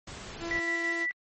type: noise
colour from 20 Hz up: pink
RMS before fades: -42 dBFS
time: 0.07-0.6 s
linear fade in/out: 5 ms
type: tone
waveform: sawtooth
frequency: 337.5 Hz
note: E4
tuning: 41 cents sharp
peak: -30 dBFS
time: 0.39-1.07 s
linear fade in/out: 50 ms
type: tone with tremolo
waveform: sine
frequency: 1966 Hz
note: B6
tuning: 8 cents flat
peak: -27 dBFS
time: 0.51-1.11 s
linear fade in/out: 0 ms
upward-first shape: square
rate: 6 Hz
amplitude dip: 30%
type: noise with exponential decay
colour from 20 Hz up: blue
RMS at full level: -44 dBFS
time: 0.98-1.12 s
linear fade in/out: 5 ms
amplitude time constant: 29 ms
effects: MP3 32 kbps